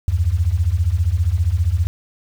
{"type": "beating tone pair", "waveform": "sine", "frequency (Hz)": [77.3, 92.3], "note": ["D#2", "F#2"], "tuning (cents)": [-11, -4], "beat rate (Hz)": 15, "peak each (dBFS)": [-18, -17], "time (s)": [0.08, 1.87], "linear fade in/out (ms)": 0, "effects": ["7-bit"]}